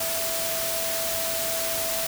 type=tone in noise; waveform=sine; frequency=659.3 Hz; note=E5; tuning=in tune; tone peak=-31 dBFS; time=0-2.07 s; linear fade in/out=5 ms; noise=white; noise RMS=-28 dBFS; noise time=0-2.07 s; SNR=-6 dB; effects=none